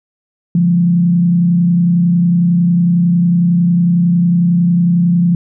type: tone with frequency modulation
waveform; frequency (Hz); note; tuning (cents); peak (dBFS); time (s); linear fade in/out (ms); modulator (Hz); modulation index
sine; 173.6; F3; -10; -8; 0.55-5.35; 2; 31; 0.45
effects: none